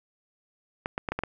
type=clicks; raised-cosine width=0.5 ms; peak=-14 dBFS; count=6; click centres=0.859 / 0.979 / 1.088 / 1.12 / 1.19 / 1.236 s; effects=none